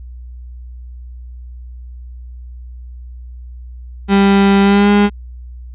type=tone with pitch glide; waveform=35% pulse; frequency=197.8 to 204.5 Hz; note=G3 to G#3; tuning=+16 to -26 cents; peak=-6 dBFS; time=4.08-5.1 s; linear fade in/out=50 ms; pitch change=+58 cents; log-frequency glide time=4.62-4.9 s; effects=added 61 Hz sine -29 dBFS peak until 5.74 s + resampled to 8000 Hz